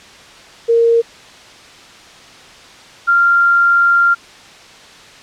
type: tone pair in turn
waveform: sine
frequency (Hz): 463.5 / 1388.9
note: A#4 / F6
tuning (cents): -10 / -10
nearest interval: octave + perfect fifth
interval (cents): 1900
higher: second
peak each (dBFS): -8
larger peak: neither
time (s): 0.68-1.02 / 3.07-4.15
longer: second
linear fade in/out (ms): 20
effects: white hiss -39 dBFS RMS until 5.22 s + low-pass 5000 Hz 12 dB/octave